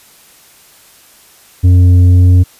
sine tone with tanh clipping, 90.1 Hz, F#2, 45 cents flat, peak -4 dBFS, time 1.63-2.44 s, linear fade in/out 20 ms, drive 6 dB, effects white hiss -43 dBFS RMS until 2.59 s + resampled to 32000 Hz

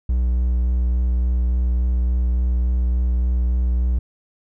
triangle tone with vibrato, 61.2 Hz, B1, 15 cents flat, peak -14 dBFS, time 0.09-3.99 s, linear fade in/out 5 ms, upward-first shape sine, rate 3.5 Hz, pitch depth 14 cents each way, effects none

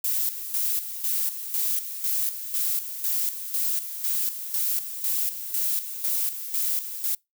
violet noise with tremolo, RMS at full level -25 dBFS, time 0.04-7.15 s, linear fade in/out 5 ms, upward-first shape square, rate 2 Hz, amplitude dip 65%, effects noise-tail reverb RT60 0.2 s tail -26 dB re dry

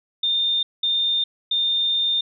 sine tone bursts at uneven times, 3622 Hz, A7, 49 cents sharp, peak -18 dBFS, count 3, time 0.23-0.63 / 0.83-1.24 / 1.51-2.21 s, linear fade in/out 5 ms, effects none

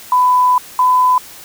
sine tone pair in turn, 999 / 1005.4 Hz, B5 / B5, +20 / +31 cents, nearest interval unison, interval 11 cents, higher second, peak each -8 dBFS, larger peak neither, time 0.12-0.58 / 0.79-1.18 s, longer first, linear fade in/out 2 ms, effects white hiss -36 dBFS RMS until 1.44 s

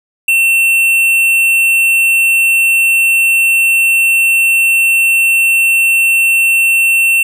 sine tone with tanh clipping, 2700 Hz, E7, 41 cents sharp, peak -9 dBFS, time 0.28-7.23 s, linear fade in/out 5 ms, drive 13 dB, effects none

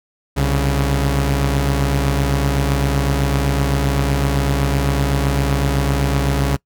sawtooth tone pair together, 65.9 / 139.64 Hz, C2 / C#3, +13 / +13 cents, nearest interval octave + minor second, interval 1300 cents, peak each -14 dBFS, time 0.36-6.57 s, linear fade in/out 20 ms, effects noise-tail reverb RT60 0.1 s tail -23 dB re dry

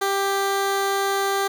15% pulse tone, 393.9 Hz, G4, 8 cents sharp, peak -14 dBFS, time 0.01-1.48 s, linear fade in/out 10 ms, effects none

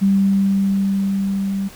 sine tone with level ramp, 196 Hz, G3, in tune, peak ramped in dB -11 to -19 dBFS, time 0.01-1.69 s, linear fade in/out 20 ms, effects pink hiss -41 dBFS RMS until 1.75 s

